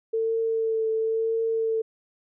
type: tone with vibrato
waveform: sine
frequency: 447.6 Hz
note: A4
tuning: 30 cents sharp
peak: -22 dBFS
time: 0.13-1.82 s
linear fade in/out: 10 ms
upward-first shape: triangle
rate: 0.97 Hz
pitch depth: 21 cents each way
effects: none